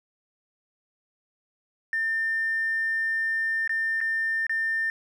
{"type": "tone with dropouts", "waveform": "triangle", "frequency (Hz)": 1800, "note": "A6", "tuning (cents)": 39, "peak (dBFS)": -20, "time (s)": [1.93, 4.9], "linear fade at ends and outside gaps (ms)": 1, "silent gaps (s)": [[3.676, 3.694], [4.005, 4.012], [4.467, 4.495]], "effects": ["tanh soft clip ceiling -21 dBFS"]}